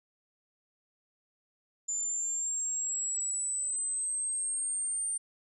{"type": "linear sweep", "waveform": "sine", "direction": "up", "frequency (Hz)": [7100, 8870], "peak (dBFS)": -30, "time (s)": [1.88, 5.18], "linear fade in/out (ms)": 10, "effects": []}